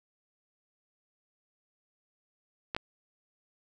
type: clicks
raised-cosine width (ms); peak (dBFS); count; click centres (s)
0.3; -16; 2; 2.748 / 2.765
effects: none